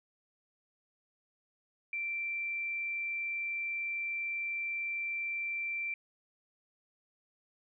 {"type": "tone", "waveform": "sine", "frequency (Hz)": 2349, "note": "D7", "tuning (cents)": 0, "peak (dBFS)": -33, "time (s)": [1.93, 5.94], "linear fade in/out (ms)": 2, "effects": []}